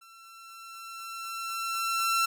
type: tone with level ramp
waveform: sawtooth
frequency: 1348 Hz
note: E6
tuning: 38 cents sharp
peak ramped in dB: -48 to -19 dBFS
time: 0.01-2.26 s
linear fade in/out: 10 ms
effects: none